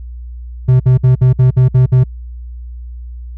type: tone bursts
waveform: triangle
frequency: 127.7 Hz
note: C3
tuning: 42 cents flat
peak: -3 dBFS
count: 8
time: 0.68-2.039 s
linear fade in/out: 10 ms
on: 120 ms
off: 57 ms
effects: added 60 Hz sine -25 dBFS peak until 3.37 s